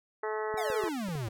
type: harmonic tone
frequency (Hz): 215.7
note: A3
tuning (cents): -34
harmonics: 2 / 3 / 4 / 5 / 6 / 7 / 8 / 9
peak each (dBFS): -33 / -42 / -38 / -42 / -42 / -46 / -46 / -44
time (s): 0.23-0.89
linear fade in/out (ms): 5
type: clicks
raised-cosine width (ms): 2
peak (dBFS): -30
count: 6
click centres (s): 0.542 / 0.701 / 0.838 / 1.086 / 1.154 / 1.284
type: exponential sweep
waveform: square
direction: down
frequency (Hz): 784 to 103.83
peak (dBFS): -33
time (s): 0.57-1.29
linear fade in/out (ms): 10
effects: none